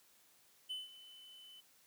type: tone with ADSR envelope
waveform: triangle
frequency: 3023 Hz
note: F#7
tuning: 36 cents sharp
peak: -37 dBFS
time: 0.69-1.61 s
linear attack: 19 ms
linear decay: 170 ms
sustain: -16 dB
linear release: 13 ms
effects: white hiss -68 dBFS RMS until 1.86 s + high-pass 100 Hz 12 dB/octave